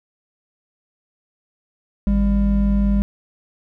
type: tone pair together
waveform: triangle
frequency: 52.86 / 200.4 Hz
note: G#1 / G3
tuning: +31 / +38 cents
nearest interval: octave + major seventh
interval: 2307 cents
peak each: -15 dBFS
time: 2.07-3.02 s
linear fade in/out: 0 ms
effects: none